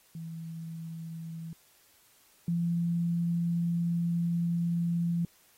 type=tone pair in turn; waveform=sine; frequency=163.8 / 170.52 Hz; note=E3 / F3; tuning=-11 / -41 cents; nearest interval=minor second; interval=70 cents; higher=second; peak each=-37 / -26 dBFS; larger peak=second; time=0.15-1.53 / 2.48-5.25 s; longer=second; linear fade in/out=2 ms; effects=white hiss -63 dBFS RMS until 5.57 s + AAC 48 kbps